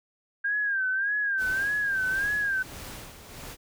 sine tone with vibrato, 1600 Hz, G6, 35 cents sharp, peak -24 dBFS, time 0.44-2.63 s, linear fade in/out 10 ms, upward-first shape sine, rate 1.7 Hz, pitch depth 96 cents each way
pink noise with tremolo, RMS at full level -40 dBFS, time 1.37-3.57 s, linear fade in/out 50 ms, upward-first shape sine, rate 1.5 Hz, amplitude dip 60%
effects none

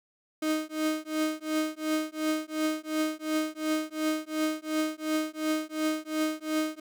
35% pulse tone with tremolo, 311.1 Hz, D#4, in tune, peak -22 dBFS, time 0.42-6.8 s, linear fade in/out 5 ms, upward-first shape triangle, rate 2.8 Hz, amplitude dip 100%, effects none

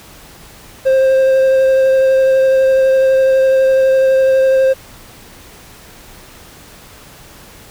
triangle tone with vibrato, 529 Hz, C5, 19 cents sharp, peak -6 dBFS, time 0.85-4.74 s, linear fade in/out 20 ms, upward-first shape sine, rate 12 Hz, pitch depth 10 cents each way, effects pink hiss -39 dBFS RMS until 7.7 s

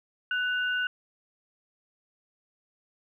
sine tone pair together, 1489 / 2811 Hz, F#6 / F7, +11 / +11 cents, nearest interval major seventh, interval 1100 cents, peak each -26 / -34 dBFS, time 0.31-0.87 s, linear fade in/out 2 ms, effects none

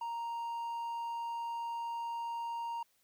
triangle tone, 932.3 Hz, A#5, in tune, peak -34 dBFS, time 0.01-2.83 s, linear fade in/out 5 ms, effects white hiss -73 dBFS RMS until 3.03 s

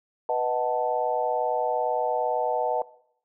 sine chord, B dominant seventh, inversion none, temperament equal, 493.9 / 622.3 / 740 / 880 Hz, B4 / D#5 / F#5 / A5, 0 / 0 / 0 / 0 cents, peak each -28 dBFS, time 0.29-2.82 s, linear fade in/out 2 ms, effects noise-tail reverb RT60 0.7 s tail -20 dB re dry

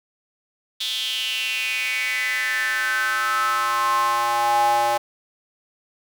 square tone with high-pass filter sweep, 118.1 Hz, A#2, 23 cents sharp, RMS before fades -22 dBFS, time 0.8-4.98 s, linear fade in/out 10 ms, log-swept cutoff 3500 to 720 Hz, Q 6.7, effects none

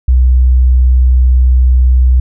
sine tone, 63 Hz, B1, 35 cents sharp, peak -4 dBFS, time 0.08-2.2 s, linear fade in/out 5 ms, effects none

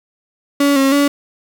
35% pulse tone with pitch steps, 283.3 / 270.9 / 284.8 Hz, C#4 / C#4 / C#4, +38 / -40 / +47 cents, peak -9 dBFS, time 0.6-1.08 s, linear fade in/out 5 ms, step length 160 ms, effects 7-bit

